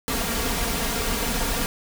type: noise with comb filter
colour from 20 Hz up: pink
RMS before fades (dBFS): -25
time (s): 0.08-1.66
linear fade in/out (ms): 0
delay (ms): 4.3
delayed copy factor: +0.65
effects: none